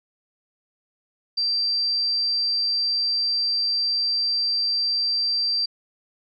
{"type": "tone", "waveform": "sine", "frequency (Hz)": 4699, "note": "D8", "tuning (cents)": 0, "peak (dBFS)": -20, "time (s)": [1.37, 5.66], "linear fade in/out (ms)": 10, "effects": []}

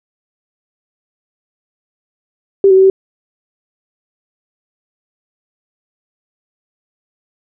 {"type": "tone with pitch steps", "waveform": "sine", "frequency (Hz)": [392.7, 378.3, 381.6, 384.1], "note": ["G4", "F#4", "G4", "G4"], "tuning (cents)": [3, 38, -47, -35], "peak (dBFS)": -4, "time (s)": [2.64, 2.9], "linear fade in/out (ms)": 2, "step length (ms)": 65, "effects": []}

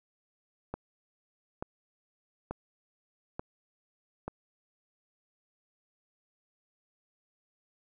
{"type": "click train", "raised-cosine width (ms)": 1, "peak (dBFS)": -21, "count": 5, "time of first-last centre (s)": [0.74, 4.28], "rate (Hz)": 1.13, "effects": []}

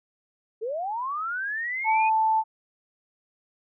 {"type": "linear sweep", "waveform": "sine", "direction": "up", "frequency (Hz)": [417.1, 2526], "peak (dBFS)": -27, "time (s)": [0.61, 2.1], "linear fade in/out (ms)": 20}
{"type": "tone", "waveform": "sine", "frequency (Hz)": 880, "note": "A5", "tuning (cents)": 0, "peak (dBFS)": -19, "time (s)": [1.84, 2.44], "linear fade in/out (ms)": 50}
{"effects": []}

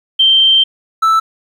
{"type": "tone pair in turn", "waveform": ["sine", "triangle"], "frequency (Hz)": [3136, 1318.5], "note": ["G7", "E6"], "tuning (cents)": [0, 0], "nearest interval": "octave + minor third", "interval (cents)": 1500, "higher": "first", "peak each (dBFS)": [-6, -6], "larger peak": "neither", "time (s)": [[0.19, 0.64], [1.02, 1.2]], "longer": "first", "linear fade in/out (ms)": 10, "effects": ["8-bit"]}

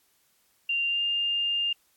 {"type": "tone with pitch glide", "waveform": "sine", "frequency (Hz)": [2780, 2807], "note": ["F7", "F7"], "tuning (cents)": [-9, 8], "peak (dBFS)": -24, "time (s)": [0.69, 1.73], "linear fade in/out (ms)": 5, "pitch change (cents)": 17, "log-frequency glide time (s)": [0.86, 1.01], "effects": ["white hiss -67 dBFS RMS until 1.96 s", "AAC 64 kbps"]}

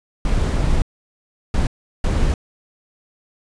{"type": "noise bursts at uneven times", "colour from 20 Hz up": "brown", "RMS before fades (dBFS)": -17, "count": 3, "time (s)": [[0.25, 0.82], [1.54, 1.67], [2.04, 2.34]], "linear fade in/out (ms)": 2, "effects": ["resampled to 22050 Hz"]}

